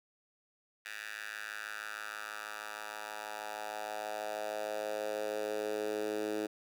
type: tone with high-pass filter sweep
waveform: 10% pulse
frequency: 106.3 Hz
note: G#2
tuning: 41 cents sharp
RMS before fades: -39 dBFS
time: 0.85-6.47 s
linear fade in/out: 10 ms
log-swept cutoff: 1900 to 350 Hz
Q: 2.9
effects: none